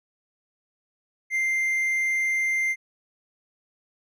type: tone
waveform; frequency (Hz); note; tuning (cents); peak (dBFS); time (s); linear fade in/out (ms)
triangle; 2093; C7; 0; -20; 1.3-2.76; 50
effects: none